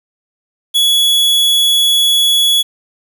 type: tone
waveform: 45% pulse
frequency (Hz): 3380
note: G#7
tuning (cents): +30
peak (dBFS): -9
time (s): 0.74-2.63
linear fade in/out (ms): 20
effects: 7-bit